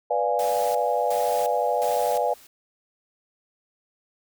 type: chord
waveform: sine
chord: B diminished seventh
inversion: none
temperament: equal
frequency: 493.9 / 587.3 / 698.5 / 830.6 Hz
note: B4 / D5 / F5 / Ab5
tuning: 0 / 0 / 0 / 0 cents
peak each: -26 dBFS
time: 0.1-2.34 s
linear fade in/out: 10 ms
type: noise with tremolo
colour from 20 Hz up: white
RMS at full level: -37 dBFS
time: 0.39-2.47 s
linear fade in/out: 2 ms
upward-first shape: square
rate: 1.4 Hz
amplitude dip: 80%
effects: none